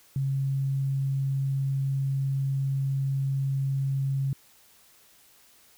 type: tone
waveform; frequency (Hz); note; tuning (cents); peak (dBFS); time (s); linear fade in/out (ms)
sine; 136.2; C#3; -30; -24; 0.16-4.33; 2
effects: white hiss -58 dBFS RMS until 5.77 s